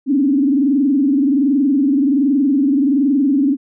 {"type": "tone with frequency modulation", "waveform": "sine", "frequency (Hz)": 277.2, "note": "C#4", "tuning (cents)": 0, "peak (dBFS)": -11, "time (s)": [0.06, 3.57], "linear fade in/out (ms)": 50, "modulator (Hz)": 21.3, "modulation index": 1.1, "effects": []}